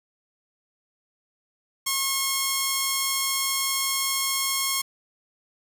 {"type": "tone", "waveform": "5% pulse", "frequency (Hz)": 1083, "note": "C#6", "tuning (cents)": -41, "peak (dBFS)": -11, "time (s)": [1.86, 4.82], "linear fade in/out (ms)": 10, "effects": ["8-bit"]}